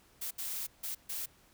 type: noise bursts at uneven times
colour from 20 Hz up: blue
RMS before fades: -38 dBFS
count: 4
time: 0.21-0.31 / 0.38-0.67 / 0.83-0.95 / 1.09-1.26 s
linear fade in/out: 10 ms
effects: pink hiss -64 dBFS RMS until 1.53 s